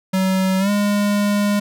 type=tone with pitch glide; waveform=square; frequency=189 to 204.9 Hz; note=F#3 to G#3; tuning=+37 to -23 cents; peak=-16 dBFS; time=0.13-1.6 s; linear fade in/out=10 ms; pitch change=+140 cents; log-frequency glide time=0.59-0.7 s; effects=none